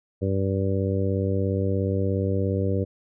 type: harmonic tone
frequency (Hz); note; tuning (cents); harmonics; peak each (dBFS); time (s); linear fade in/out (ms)
97; G2; -18; 1 / 2 / 3 / 4 / 5 / 6; -24 / -29 / -31 / -31 / -29 / -35; 0.21-2.85; 20
effects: none